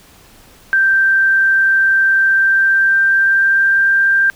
sine tone with pitch glide, 1568 to 1583.5 Hz, G6 to G6, 0 to +17 cents, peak -9 dBFS, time 0.73-4.3 s, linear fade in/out 0 ms, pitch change +17 cents, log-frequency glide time 2.24-3.92 s, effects pink hiss -45 dBFS RMS until 4.35 s

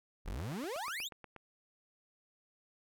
35% pulse exponential sweep, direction up, 33.81 to 3951 Hz, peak -36 dBFS, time 0.25-1.09 s, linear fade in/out 20 ms
click train, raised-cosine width 0.5 ms, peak -34 dBFS, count 10, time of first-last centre 0.28-1.363 s, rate 8.31 Hz
effects none

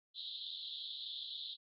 white band-pass noise, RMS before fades -45 dBFS, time 0.14-1.57 s, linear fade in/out 50 ms, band 3300 to 4100 Hz, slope 96 dB/octave, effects MP3 32 kbps

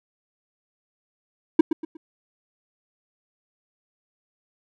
triangle tone with echo, 320.1 Hz, D#4, 49 cents sharp, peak -6 dBFS, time 1.59-1.61 s, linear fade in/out 5 ms, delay 120 ms, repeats 3, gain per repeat -10 dB, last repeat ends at 1.97 s, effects none

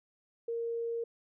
sine tone, 464.3 Hz, A#4, 7 cents flat, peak -32 dBFS, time 0.48-1.04 s, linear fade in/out 5 ms, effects none

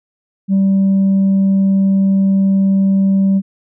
sine tone, 194.2 Hz, G3, 16 cents flat, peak -7 dBFS, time 0.48-3.42 s, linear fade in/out 50 ms, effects tanh soft clip ceiling -8 dBFS

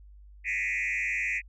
sine tone with frequency modulation, 2217 Hz, C#7, in tune, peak -25 dBFS, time 0.44-1.42 s, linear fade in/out 50 ms, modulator 99.3 Hz, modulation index 3.3, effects tanh soft clip ceiling -25 dBFS + added 50 Hz sine -48 dBFS peak until 1.48 s

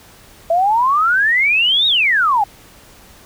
sine exponential two-way sweep, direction up then down, 651 to 3825 to 781 Hz, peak -11 dBFS, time 0.5-2.44 s, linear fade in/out 5 ms, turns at 1.87 s, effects pink hiss -44 dBFS RMS until 3.25 s

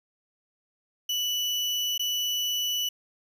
35% pulse tone with dropouts, 2964 Hz, F#7, 2 cents sharp, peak -24 dBFS, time 1.09-2.89 s, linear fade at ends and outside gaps 5 ms, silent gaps 1.979-1.994 s, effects none

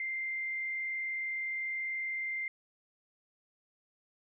sine tone with frequency modulation, 2093 Hz, C7, in tune, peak -33 dBFS, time 0-2.48 s, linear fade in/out 2 ms, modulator 40.9 Hz, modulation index 0.43, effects none

